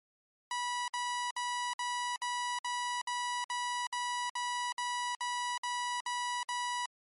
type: tone bursts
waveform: sawtooth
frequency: 977 Hz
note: B5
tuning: 19 cents flat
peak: -29 dBFS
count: 15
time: 0.51-6.858 s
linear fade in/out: 2 ms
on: 370 ms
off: 57 ms
effects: MP3 48 kbps